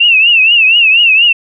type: tone with vibrato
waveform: sine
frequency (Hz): 2700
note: E7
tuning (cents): +41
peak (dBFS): -4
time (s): 0-1.33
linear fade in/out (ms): 10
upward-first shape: triangle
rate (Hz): 4.2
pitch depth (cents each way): 140
effects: none